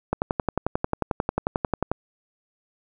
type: click train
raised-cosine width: 1 ms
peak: -8 dBFS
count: 21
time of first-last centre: 0.13-1.916 s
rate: 11.2 Hz
effects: none